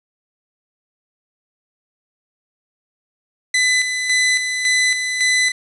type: tone with tremolo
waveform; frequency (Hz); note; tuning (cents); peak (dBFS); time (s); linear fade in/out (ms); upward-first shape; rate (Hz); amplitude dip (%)
sawtooth; 2006; B6; +26; -10; 3.54-5.52; 5; square; 1.8; 50
effects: resampled to 24000 Hz + 7-bit